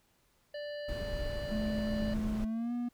harmonic tone, 587.3 Hz, D5, in tune, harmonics 1 / 3 / 5 / 7 / 8, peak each -38 / -48 / -52 / -55 / -56 dBFS, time 0.54-2.14 s, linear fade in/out 5 ms
brown noise, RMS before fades -38 dBFS, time 0.88-2.45 s, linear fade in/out 10 ms
triangle tone with pitch glide, 215.1 to 241.4 Hz, A3 to B3, -39 to -39 cents, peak -30 dBFS, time 1.51-2.89 s, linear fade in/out 10 ms, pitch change +200 cents, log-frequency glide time 2.41-2.73 s
effects pink hiss -71 dBFS RMS until 2.93 s

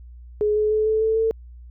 sine tone with pitch steps, 420.9 / 426 / 431.2 / 436.5 / 441.8 / 447.2 Hz, G#4 / G#4 / A4 / A4 / A4 / A4, +23 / +44 / -35 / -14 / +7 / +28 cents, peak -17 dBFS, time 0.41-1.31 s, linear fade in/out 0 ms, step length 150 ms, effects added 60 Hz sine -39 dBFS peak until 1.7 s

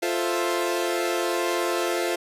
sawtooth chord, F major seventh, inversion none, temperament equal, 349.2 / 440 / 523.3 / 659.3 Hz, F4 / A4 / C5 / E5, 0 / 0 / 0 / 0 cents, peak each -22 / -27 / -26 / -27 dBFS, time 0.02-2.16 s, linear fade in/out 10 ms, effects resampled to 32000 Hz

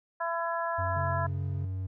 harmonic tone, 335.6 Hz, E4, 31 cents sharp, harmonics 2 / 3 / 4 / 5, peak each -33 / -32 / -37 / -37 dBFS, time 0.2-1.27 s, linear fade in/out 10 ms
triangle tone with pitch glide, 92.5 to 94.12 Hz, F#2 to F#2, 0 to +30 cents, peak -29 dBFS, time 0.78-1.87 s, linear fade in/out 10 ms, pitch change +30 cents, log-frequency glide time 0.91-1.27 s
triangle tone with vibrato, 138.59 Hz, C#3, in tune, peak -32 dBFS, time 0.96-1.65 s, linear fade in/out 5 ms, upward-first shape sine, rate 4.7 Hz, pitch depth 20 cents each way
effects none

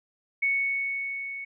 sine tone with level ramp, 2217 Hz, C#7, in tune, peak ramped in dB -21 to -34 dBFS, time 0.42-1.45 s, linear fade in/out 10 ms, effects none

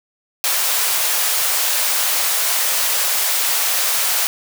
white high-pass noise, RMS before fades -18 dBFS, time 0.44-4.27 s, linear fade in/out 0 ms, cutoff 530 Hz, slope 24 dB/octave, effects none

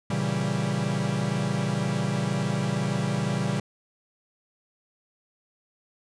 45% pulse chord, A# diminished seventh, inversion none, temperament equal, 116.54 / 138.59 / 164.81 / 196 Hz, A#2 / C#3 / E3 / G3, 0 / 0 / 0 / 0 cents, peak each -32 / -29 / -31 / -29 dBFS, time 0.1-3.6 s, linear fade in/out 5 ms, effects resampled to 22050 Hz

